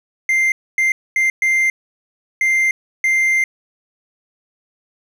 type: tone bursts at uneven times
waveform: triangle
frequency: 2093 Hz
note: C7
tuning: in tune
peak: -11 dBFS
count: 6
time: 0.29-0.52 / 0.78-0.92 / 1.16-1.3 / 1.42-1.7 / 2.41-2.71 / 3.04-3.44 s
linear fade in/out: 2 ms
effects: none